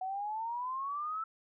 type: exponential sweep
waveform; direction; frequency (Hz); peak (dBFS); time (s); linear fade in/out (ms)
sine; up; 740 to 1328; -34; 0.01-1.24; 5
effects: none